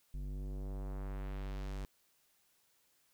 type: tone with low-pass filter sweep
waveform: square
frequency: 48.58 Hz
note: G1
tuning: 15 cents flat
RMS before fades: -41 dBFS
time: 0.14-1.85 s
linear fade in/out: 0 ms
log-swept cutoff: 180 to 9400 Hz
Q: 0.85
effects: white hiss -73 dBFS RMS until 3.13 s